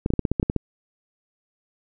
clicks, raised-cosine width 3 ms, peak -8 dBFS, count 10, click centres 0.061 / 0.104 / 0.137 / 0.193 / 0.252 / 0.316 / 0.398 / 0.429 / 0.499 / 0.563 s, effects none

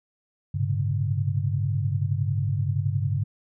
sine tone cluster, 100 / 112 / 131 / 141.7 Hz, G2 / A2 / C3 / C#3, +35 / +31 / +2 / +38 cents, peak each -25 / -32 / -31 / -27 dBFS, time 0.54-3.24 s, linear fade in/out 10 ms, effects none

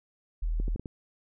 sine tone, 40.45 Hz, E1, 32 cents flat, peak -26 dBFS, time 0.42-0.76 s, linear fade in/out 10 ms
clicks, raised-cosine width 3 ms, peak -24 dBFS, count 5, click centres 0.6 / 0.681 / 0.76 / 0.796 / 0.858 s
effects none

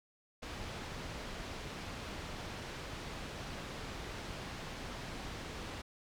pink low-pass noise, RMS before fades -44 dBFS, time 0.42-5.82 s, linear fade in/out 10 ms, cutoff 4900 Hz, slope 12 dB/octave, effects none

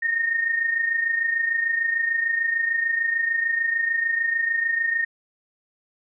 sine tone pair together, 1838 / 1864.7 Hz, A#6 / A#6, -25 / 0 cents, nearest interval unison, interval 25 cents, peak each -21 / -28 dBFS, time 0.02-5.05 s, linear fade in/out 10 ms, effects none

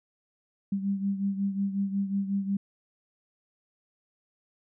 sine beating tone pair, 196.5 / 202 Hz, G3 / G#3, +4 / -48 cents, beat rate 5.5 Hz, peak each -27 / -33 dBFS, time 0.72-2.57 s, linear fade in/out 5 ms, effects none

